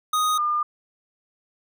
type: tone pair in turn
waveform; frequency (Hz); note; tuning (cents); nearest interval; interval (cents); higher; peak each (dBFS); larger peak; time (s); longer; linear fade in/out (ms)
square / sine; 1244.5 / 1205.6; D#6 / D6; 0 / +45; minor second; 55; first; -20; neither; 0.13-0.38 / 0.38-0.63; neither; 5
effects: none